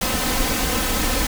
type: noise with comb filter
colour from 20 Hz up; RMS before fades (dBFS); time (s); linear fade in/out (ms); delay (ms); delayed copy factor
pink; -21; 0.01-1.27; 5; 3.9; +0.65
effects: none